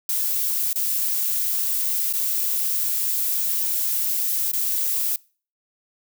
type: noise with dropouts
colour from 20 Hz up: violet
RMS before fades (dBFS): -23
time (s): 0.09-5.16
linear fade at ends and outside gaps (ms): 2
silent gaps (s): 0.73-0.757 / 2.127-2.136 / 4.516-4.533
effects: noise-tail reverb RT60 0.4 s tail -24 dB re dry